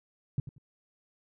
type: tone with echo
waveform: sine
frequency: 134.8 Hz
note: C#3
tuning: 48 cents flat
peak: -24 dBFS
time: 0.38-0.4 s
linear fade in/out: 2 ms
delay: 91 ms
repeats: 2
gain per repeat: -13 dB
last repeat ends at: 0.582 s
effects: none